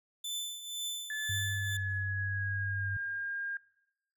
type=tone with tremolo; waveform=sawtooth; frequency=3521 Hz; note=A7; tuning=in tune; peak=-30 dBFS; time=0.24-1.77 s; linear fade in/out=5 ms; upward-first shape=triangle; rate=2 Hz; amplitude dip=70%
type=tone with pitch glide; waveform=sine; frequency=1728 to 1612.3 Hz; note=A6 to G6; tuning=-32 to +48 cents; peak=-34 dBFS; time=1.1-3.57 s; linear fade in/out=2 ms; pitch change=-120 cents; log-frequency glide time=1.53-2.9 s
type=tone; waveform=sine; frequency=98 Hz; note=G2; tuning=in tune; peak=-34 dBFS; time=1.29-2.97 s; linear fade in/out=5 ms
effects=noise-tail reverb RT60 0.9 s tail -21 dB re dry